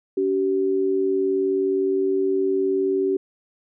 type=tone pair together; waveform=sine; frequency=283.7 / 383 Hz; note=C#4 / G4; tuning=+40 / -40 cents; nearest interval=perfect fourth; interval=520 cents; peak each=-26 / -19 dBFS; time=0.17-3.17 s; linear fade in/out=5 ms; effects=none